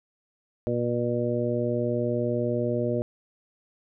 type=harmonic tone; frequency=120 Hz; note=B2; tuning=49 cents flat; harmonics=1 / 2 / 3 / 4 / 5; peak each=-30 / -30 / -30 / -30 / -30 dBFS; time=0.67-3.02 s; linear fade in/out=0 ms; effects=none